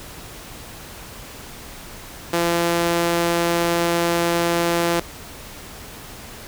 sawtooth tone with high-pass filter, 170.6 Hz, F3, 40 cents flat, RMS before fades -20 dBFS, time 2.33-5 s, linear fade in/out 5 ms, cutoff 350 Hz, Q 1, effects pink hiss -38 dBFS RMS until 6.47 s

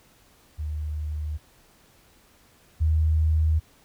sine tone pair in turn, 76 / 78.63 Hz, D#2 / D#2, -40 / +19 cents, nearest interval minor second, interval 59 cents, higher second, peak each -27 / -18 dBFS, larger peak second, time 0.58-1.38 / 2.8-3.6 s, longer neither, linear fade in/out 20 ms, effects pink hiss -58 dBFS RMS until 3.84 s

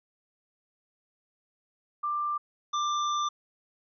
sine / square tone pair in turn, 1185 / 1185 Hz, D6 / D6, +15 / +15 cents, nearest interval unison, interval 0 cents, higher neither, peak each -27 dBFS, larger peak neither, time 2.03-2.38 / 2.73-3.29 s, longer second, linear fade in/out 10 ms, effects resampled to 16000 Hz

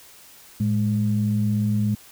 sine tone pair together, 110.66 / 207.7 Hz, A2 / G#3, +10 / 0 cents, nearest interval major seventh, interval 1090 cents, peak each -21 dBFS, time 0.6-1.95 s, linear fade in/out 5 ms, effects tanh soft clip ceiling -11 dBFS + white hiss -48 dBFS RMS until 2.11 s

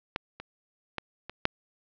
clicks, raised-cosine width 0.3 ms, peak -13 / -23 / -15 / -22 / -6 dBFS, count 5, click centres 0.161 / 0.4 / 0.983 / 1.296 / 1.454 s, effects low-pass 5000 Hz 12 dB/octave

